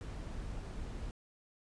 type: noise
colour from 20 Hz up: brown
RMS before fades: -42 dBFS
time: 0.01-1.11 s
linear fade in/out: 0 ms
effects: resampled to 22050 Hz